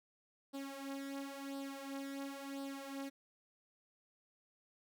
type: tone with flanger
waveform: sawtooth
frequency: 275.4 Hz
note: C#4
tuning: 11 cents flat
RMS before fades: -45 dBFS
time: 0.53-3.1 s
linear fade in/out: 20 ms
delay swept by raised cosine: 0.22 to 4.22 ms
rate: 0.96 Hz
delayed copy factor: +0.7
effects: none